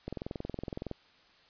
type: click train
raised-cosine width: 2 ms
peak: -23 dBFS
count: 19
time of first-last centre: 0.08-0.913 s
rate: 21.6 Hz
effects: white hiss -62 dBFS RMS until 1.49 s + resampled to 11025 Hz